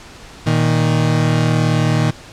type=tone pair together; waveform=35% pulse; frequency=117.4 / 156.41 Hz; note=A#2 / D#3; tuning=+13 / +9 cents; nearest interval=perfect fourth; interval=496 cents; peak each=-14 dBFS; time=0.46-2.11 s; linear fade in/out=10 ms; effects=pink hiss -38 dBFS RMS until 2.32 s + low-pass 7000 Hz 12 dB/octave